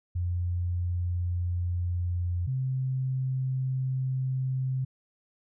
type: tone pair in turn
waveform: sine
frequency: 88.1 / 130.72 Hz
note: F2 / C3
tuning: +16 / -1 cents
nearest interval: perfect fifth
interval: 683 cents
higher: second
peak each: -26 dBFS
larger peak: neither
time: 0.15-2.47 / 2.47-4.85 s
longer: second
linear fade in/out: 10 ms
effects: none